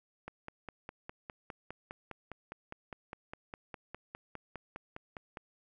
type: click train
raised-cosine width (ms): 0.5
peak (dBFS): -27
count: 26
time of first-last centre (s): 0.28-5.372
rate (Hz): 4.91
effects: none